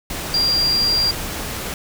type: tone in noise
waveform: sine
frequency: 4764 Hz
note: D8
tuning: 24 cents sharp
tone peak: -15 dBFS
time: 0.34-1.11 s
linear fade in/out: 2 ms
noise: pink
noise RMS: -27 dBFS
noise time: 0.1-1.74 s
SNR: +9 dB
effects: none